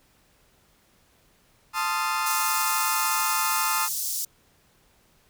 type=chord; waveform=35% pulse; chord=F dominant seventh; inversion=first; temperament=equal with one note detuned; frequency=880 / 1046.5 / 1244.5 / 1375.3 Hz; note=A5 / C6 / Eb6 / F6; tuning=0 / 0 / 0 / -27 cents; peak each=-28 / -29 / -27 / -29 dBFS; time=1.73-3.89 s; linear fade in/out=50 ms
type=high-pass noise; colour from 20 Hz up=pink; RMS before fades=-29 dBFS; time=2.26-4.25 s; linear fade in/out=5 ms; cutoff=5500 Hz; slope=24 dB/octave
effects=pink hiss -62 dBFS RMS until 5.29 s